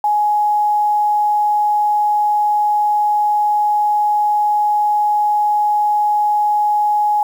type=tone with quantisation; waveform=sine; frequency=837 Hz; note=G#5; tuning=13 cents sharp; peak=-12 dBFS; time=0.04-7.23 s; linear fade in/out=2 ms; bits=7; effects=none